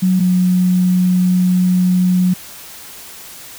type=tone pair in turn; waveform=sine; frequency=185 / 181.93 Hz; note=F#3 / F#3; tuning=0 / -29 cents; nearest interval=unison; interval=29 cents; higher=first; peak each=-10 dBFS; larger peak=neither; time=0.02-0.2 / 0.2-2.34 s; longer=second; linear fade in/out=10 ms; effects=white hiss -35 dBFS RMS until 3.58 s